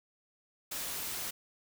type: noise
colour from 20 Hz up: white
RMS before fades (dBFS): -38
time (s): 0.71-1.31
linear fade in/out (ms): 10
effects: none